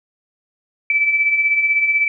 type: beating tone pair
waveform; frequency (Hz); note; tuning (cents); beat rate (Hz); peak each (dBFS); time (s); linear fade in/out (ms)
sine; 2300 / 2316; D7 / D7; -37 / -25; 16; -23 / -14; 0.9-2.08; 2
effects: none